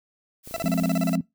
blue noise, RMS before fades -42 dBFS, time 0.43-1.17 s, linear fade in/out 50 ms
clicks, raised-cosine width 2 ms, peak -29 dBFS, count 11, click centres 0.475 / 0.511 / 0.544 / 0.582 / 0.618 / 0.651 / 0.69 / 0.744 / 0.794 / 0.825 / 0.858 s
40% pulse tone bursts, 666 Hz, E5, 18 cents sharp, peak -25 dBFS, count 11, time 0.54-1.154 s, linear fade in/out 0 ms, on 24 ms, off 35 ms
sine chord, F minor, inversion none, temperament equal, 174.61 / 207.7 / 261.6 Hz, F3 / Ab3 / C4, 0 / 0 / 0 cents, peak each -24 / -27 / -26 dBFS, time 0.64-1.21 s, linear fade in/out 2 ms
effects noise-tail reverb RT60 0.2 s tail -23 dB re dry

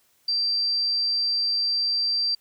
sine tone, 4699 Hz, D8, in tune, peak -21 dBFS, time 0.28-2.35 s, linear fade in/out 5 ms, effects white hiss -64 dBFS RMS until 2.4 s

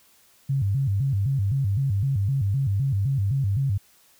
sine tone with vibrato, 116.5 Hz, A#2, 1 cent flat, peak -20 dBFS, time 0.49-3.78 s, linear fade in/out 10 ms, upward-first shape square, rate 3.9 Hz, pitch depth 280 cents each way, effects white hiss -58 dBFS RMS until 4.19 s

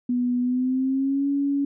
sine tone with pitch glide, 246 to 281 Hz, B3 to C#4, -7 to +24 cents, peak -20 dBFS, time 0.09-1.65 s, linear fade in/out 5 ms, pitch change +231 cents, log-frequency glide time 0.4-1.28 s, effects none

